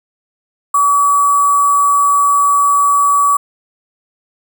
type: tone with sample-and-hold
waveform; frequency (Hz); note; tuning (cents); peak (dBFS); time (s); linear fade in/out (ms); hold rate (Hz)
sine; 1143; D6; -47; -8; 0.74-3.37; 5; 8820
effects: none